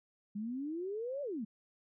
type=exponential two-way sweep; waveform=sine; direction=up then down; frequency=199.6 to 590 to 199.6 Hz; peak=-36 dBFS; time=0.35-1.45 s; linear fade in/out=10 ms; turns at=1.22 s; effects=none